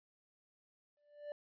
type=tone with exponential growth; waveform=triangle; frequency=587.3 Hz; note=D5; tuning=in tune; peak=-37 dBFS; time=0.97-1.32 s; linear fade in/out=1 ms; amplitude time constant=76 ms; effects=resampled to 11025 Hz